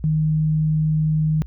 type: tone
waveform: sine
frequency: 155.56 Hz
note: D#3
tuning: in tune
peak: -16 dBFS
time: 0.04-1.42 s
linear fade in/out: 0 ms
effects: added 60 Hz sine -33 dBFS peak until 1.46 s